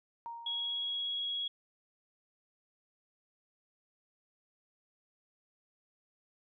sine tone with exponential decay, 932.3 Hz, A#5, in tune, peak -38 dBFS, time 0.26-1.23 s, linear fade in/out 0 ms, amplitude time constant 210 ms
sine tone with vibrato, 3322 Hz, G#7, in tune, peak -33 dBFS, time 0.46-1.48 s, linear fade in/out 5 ms, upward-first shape triangle, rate 17 Hz, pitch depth 9 cents each way
effects none

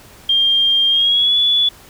sine tone with pitch glide, 3200 to 3430 Hz, G7 to A7, +35 to -45 cents, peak -11 dBFS, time 0.29-1.69 s, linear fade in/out 5 ms, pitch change +120 cents, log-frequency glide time 0.89-1.37 s, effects pink hiss -43 dBFS RMS until 1.89 s

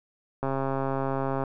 click train, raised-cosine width 1 ms, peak -15 dBFS, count 137, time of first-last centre 0.43-1.437 s, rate 135 Hz, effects none

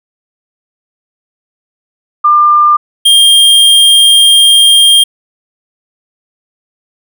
sine / square tone pair in turn, 1197 / 3209 Hz, D6 / G7, +33 / +40 cents, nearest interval octave + perfect fourth, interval 1707 cents, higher second, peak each -3 dBFS, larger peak neither, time 2.24-2.77 / 3.05-5.04 s, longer second, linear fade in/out 10 ms, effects none

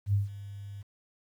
sine tone with ADSR envelope, 100.6 Hz, G2, 45 cents sharp, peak -21 dBFS, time 0.06-0.83 s, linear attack 73 ms, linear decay 150 ms, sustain -18 dB, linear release 17 ms, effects 10-bit

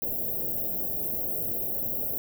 white band-stop noise, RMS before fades -30 dBFS, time 0.02-2.18 s, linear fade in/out 0 ms, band 680 to 13000 Hz, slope 48 dB/octave, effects none

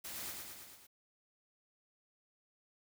white noise with echo, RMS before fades -45 dBFS, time 0.04-0.32 s, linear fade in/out 10 ms, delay 110 ms, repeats 5, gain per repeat -3 dB, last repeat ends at 0.87 s, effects none

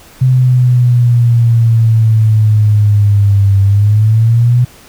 sine exponential two-way sweep, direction down then up, 129.3 to 98 to 124.4 Hz, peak -5 dBFS, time 0.21-4.65 s, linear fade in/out 10 ms, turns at 3.61 s, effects pink hiss -39 dBFS RMS until 4.88 s

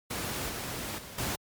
pink noise with level steps, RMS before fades -34 / -36 / -44 / -32 dBFS, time 0.1-1.36 s, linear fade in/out 10 ms, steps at 0.49 / 0.98 / 1.18 s, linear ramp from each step 5 ms, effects high-pass 60 Hz 12 dB/octave + MP3 96 kbps

